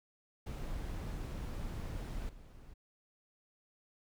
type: noise with level steps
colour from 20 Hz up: brown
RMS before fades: -40 / -54 dBFS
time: 0.46-2.74 s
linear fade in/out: 10 ms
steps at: 2.29 s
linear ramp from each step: 2 ms
effects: none